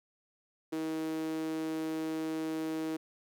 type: tone with high-pass filter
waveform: sawtooth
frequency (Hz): 158.9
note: D#3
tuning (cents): +37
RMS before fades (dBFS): -35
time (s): 0.72-2.97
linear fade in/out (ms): 10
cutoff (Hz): 350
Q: 7.7
effects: none